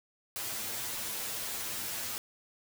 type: noise with comb filter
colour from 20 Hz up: white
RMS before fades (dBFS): -37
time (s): 0.36-2.18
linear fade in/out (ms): 0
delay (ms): 8.9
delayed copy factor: +0.75
effects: none